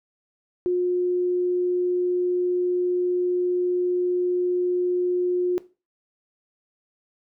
sine tone, 358.5 Hz, F4, 45 cents sharp, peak -19 dBFS, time 0.66-5.58 s, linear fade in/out 0 ms, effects noise-tail reverb RT60 0.3 s tail -17 dB re dry

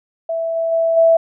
sine tone with level steps, 659.3 Hz, E5, in tune, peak -18 / -16 / -13 / -8 dBFS, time 0.29-1.17 s, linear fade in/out 5 ms, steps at 0.55 / 0.71 / 0.96 s, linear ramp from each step 20 ms, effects none

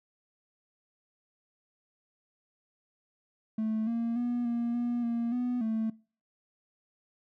triangle tone with pitch steps, 219 / 231.9 / 241.8 / 235.9 / 240 / 233.9 / 246.5 / 221.8 Hz, A3 / A#3 / B3 / A#3 / B3 / A#3 / B3 / A3, -8 / -9 / -36 / +21 / -49 / +6 / -3 / +14 cents, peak -25 dBFS, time 3.58-5.9 s, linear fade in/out 5 ms, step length 290 ms, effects noise-tail reverb RT60 0.4 s tail -25 dB re dry + tanh soft clip ceiling -22 dBFS

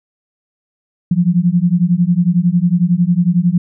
sine beating tone pair, 170 / 181 Hz, F3 / F#3, -46 / -38 cents, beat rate 11 Hz, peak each -13 dBFS, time 1.11-3.58 s, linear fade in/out 5 ms, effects none

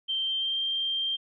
sine tone with pitch glide, 3136 to 3171 Hz, G7 to G7, 0 to +19 cents, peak -26 dBFS, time 0.08-1.17 s, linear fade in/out 20 ms, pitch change +19 cents, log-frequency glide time 0.21-0.59 s, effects none

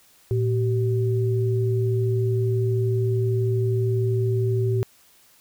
sine tone pair together, 114.1 / 383.8 Hz, A#2 / G4, -37 / -37 cents, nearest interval octave + major sixth, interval 2100 cents, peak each -20 / -25 dBFS, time 0.31-4.83 s, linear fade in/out 0 ms, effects white hiss -56 dBFS RMS until 5.4 s

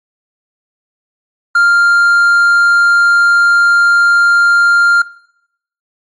triangle tone, 1396.9 Hz, F6, in tune, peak -4 dBFS, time 1.55-5.02 s, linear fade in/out 5 ms, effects noise-tail reverb RT60 0.8 s tail -21 dB re dry + MP3 48 kbps

